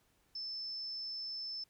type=tone; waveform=sine; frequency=5274 Hz; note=E8; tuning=in tune; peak=-39 dBFS; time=0.35-1.64 s; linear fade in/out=5 ms; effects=pink hiss -73 dBFS RMS until 1.69 s